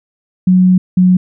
sine tone pair in turn, 183.8 / 182.74 Hz, F#3 / F#3, -11 / -21 cents, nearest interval unison, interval 10 cents, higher first, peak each -5 dBFS, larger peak neither, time 0.47-0.78 / 0.97-1.17 s, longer first, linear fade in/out 5 ms, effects none

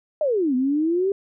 sine exponential two-way sweep, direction down then up, 637 to 247.8 to 402 Hz, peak -18 dBFS, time 0.21-1.12 s, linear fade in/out 2 ms, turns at 0.55 s, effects none

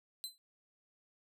sawtooth tone with exponential decay, 4054 Hz, B7, 45 cents sharp, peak -33 dBFS, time 0.24-0.38 s, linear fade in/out 0 ms, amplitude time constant 30 ms, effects none

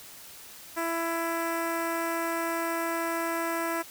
10% pulse tone with notch filter, 332.8 Hz, E4, 17 cents sharp, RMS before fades -30 dBFS, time 0.76-3.83 s, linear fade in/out 20 ms, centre 4300 Hz, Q 0.81, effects white hiss -47 dBFS RMS until 3.9 s

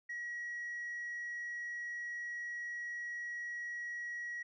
sine tone, 1912 Hz, A#6, 43 cents sharp, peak -37 dBFS, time 0.09-4.43 s, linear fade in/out 10 ms, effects tanh soft clip ceiling -37 dBFS

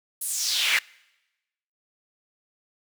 brown noise with high-pass filter sweep, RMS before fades -25 dBFS, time 0.21-0.79 s, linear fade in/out 5 ms, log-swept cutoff 11000 to 1900 Hz, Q 3.1, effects noise-tail reverb RT60 1.0 s tail -25 dB re dry

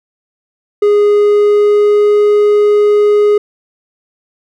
triangle tone with pitch glide, 413.1 to 415.7 Hz, G#4 to G#4, -9 to +2 cents, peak -4 dBFS, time 0.82-3.38 s, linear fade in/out 5 ms, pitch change +11 cents, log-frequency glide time 1.03-2.18 s, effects none

